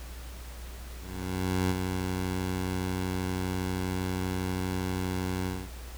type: tone with ADSR envelope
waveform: 15% pulse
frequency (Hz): 92.5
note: F#2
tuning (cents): 0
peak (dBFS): -18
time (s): 0.98-5.71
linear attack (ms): 720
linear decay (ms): 36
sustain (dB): -5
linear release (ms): 250
effects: added 60 Hz sine -40 dBFS peak until 5.97 s + pink hiss -48 dBFS RMS until 5.97 s